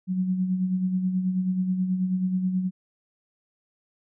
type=tone with tremolo; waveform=sine; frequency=185 Hz; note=F#3; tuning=in tune; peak=-20 dBFS; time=0.07-2.71 s; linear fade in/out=50 ms; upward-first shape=sine; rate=9.3 Hz; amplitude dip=50%; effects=none